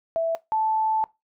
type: tone pair in turn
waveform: sine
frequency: 659.3 / 876 Hz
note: E5 / A5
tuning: 0 / -8 cents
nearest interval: perfect fourth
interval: 492 cents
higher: second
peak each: -20 dBFS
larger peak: neither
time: 0.16-0.35 / 0.52-1.04 s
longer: second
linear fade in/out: 0 ms
effects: noise-tail reverb RT60 0.2 s tail -20 dB re dry